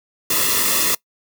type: noise with comb filter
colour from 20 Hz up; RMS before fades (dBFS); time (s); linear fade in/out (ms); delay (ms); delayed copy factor
white; -18; 0.3-0.95; 5; 1.3; -0.75
effects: noise-tail reverb RT60 0.1 s tail -22 dB re dry